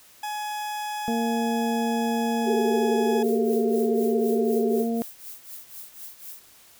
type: tone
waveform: 40% pulse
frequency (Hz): 842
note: G#5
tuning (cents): +24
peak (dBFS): -28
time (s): 0.23-3.23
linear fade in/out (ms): 5
type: harmonic tone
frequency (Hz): 230.5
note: A#3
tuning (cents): -19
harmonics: 1 / 2 / 3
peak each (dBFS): -24 / -30 / -34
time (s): 1.08-5.02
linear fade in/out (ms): 0
type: tone with vibrato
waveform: sine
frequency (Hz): 414.3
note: G#4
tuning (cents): -4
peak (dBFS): -22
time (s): 2.44-4.85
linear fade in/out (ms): 50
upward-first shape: triangle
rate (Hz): 17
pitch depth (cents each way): 160
type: noise with tremolo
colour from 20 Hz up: violet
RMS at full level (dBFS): -38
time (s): 3.23-6.4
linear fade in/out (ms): 10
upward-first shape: triangle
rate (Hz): 4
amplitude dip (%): 95
effects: white hiss -53 dBFS RMS until 6.79 s